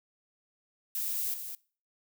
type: noise with echo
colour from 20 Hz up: violet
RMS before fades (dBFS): -33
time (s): 0.95-1.34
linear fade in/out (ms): 2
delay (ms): 210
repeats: 1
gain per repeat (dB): -7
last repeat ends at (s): 1.55
effects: noise-tail reverb RT60 0.4 s tail -22 dB re dry